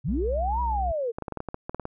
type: linear two-way sweep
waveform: sine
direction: up then down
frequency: 106.7 to 983 to 442.6 Hz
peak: -25 dBFS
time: 0.04-1.12 s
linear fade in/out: 20 ms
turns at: 0.61 s
type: tone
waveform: triangle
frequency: 62.8 Hz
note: B1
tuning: 30 cents sharp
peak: -25 dBFS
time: 0.08-0.92 s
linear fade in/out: 5 ms
type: clicks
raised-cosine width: 1 ms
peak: -18 dBFS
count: 12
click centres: 1.185 / 1.223 / 1.282 / 1.323 / 1.373 / 1.404 / 1.487 / 1.544 / 1.695 / 1.746 / 1.797 / 1.854 s
effects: none